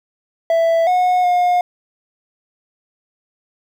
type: tone with pitch steps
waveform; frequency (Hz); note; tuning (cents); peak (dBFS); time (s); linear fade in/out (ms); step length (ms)
triangle; 662 / 727 / 715; E5 / F#5 / F5; +7 / -31 / +41; -10; 0.5-1.61; 2; 370
effects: 8-bit